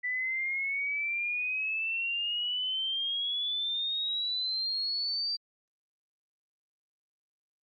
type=exponential sweep; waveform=sine; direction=up; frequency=1975.5 to 4700 Hz; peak=-29 dBFS; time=0.03-5.37 s; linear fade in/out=20 ms; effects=Opus 48 kbps